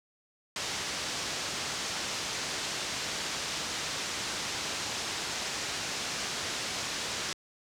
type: low-pass noise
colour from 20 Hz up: white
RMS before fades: -35 dBFS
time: 0.56-7.33 s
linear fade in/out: 2 ms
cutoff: 6700 Hz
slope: 24 dB/octave
effects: high-pass 60 Hz 12 dB/octave